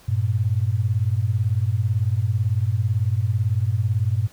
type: beating tone pair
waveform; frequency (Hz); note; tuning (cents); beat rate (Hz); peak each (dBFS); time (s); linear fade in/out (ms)
sine; 98 / 116; G2 / A#2; 0 / -8; 18; -21; 0.08-4.28; 10
effects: pink hiss -51 dBFS RMS until 4.32 s